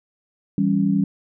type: chord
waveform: sine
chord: C# diminished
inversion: first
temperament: equal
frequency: 164.81 / 196 / 277.2 Hz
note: E3 / G3 / C#4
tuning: 0 / 0 / 0 cents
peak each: -24 / -18 / -22 dBFS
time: 0.58-1.04 s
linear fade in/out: 2 ms
effects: none